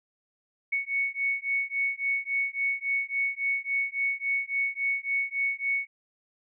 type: beating tone pair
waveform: sine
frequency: 2217 / 2220.6 Hz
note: C#7 / C#7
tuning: 0 / +2 cents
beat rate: 3.6 Hz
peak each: -29 dBFS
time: 0.72-5.87 s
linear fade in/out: 10 ms
effects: none